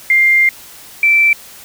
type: tone pair in turn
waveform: sine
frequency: 2100 / 2334 Hz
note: C7 / D7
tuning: +6 / -11 cents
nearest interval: major second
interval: 183 cents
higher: second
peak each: -7 dBFS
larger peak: neither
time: 0.1-0.49 / 1.03-1.33 s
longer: first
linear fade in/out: 2 ms
effects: white hiss -37 dBFS RMS until 1.64 s